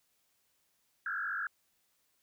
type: tone with frequency modulation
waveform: sine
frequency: 1510 Hz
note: F#6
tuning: 35 cents sharp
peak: -33 dBFS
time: 1.06-1.47 s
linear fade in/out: 2 ms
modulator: 47.6 Hz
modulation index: 3.7
effects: white hiss -75 dBFS RMS until 2.22 s